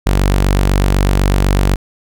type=tone; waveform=sawtooth; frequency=48 Hz; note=G1; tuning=36 cents flat; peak=-6 dBFS; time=0.06-1.76 s; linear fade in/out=10 ms; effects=none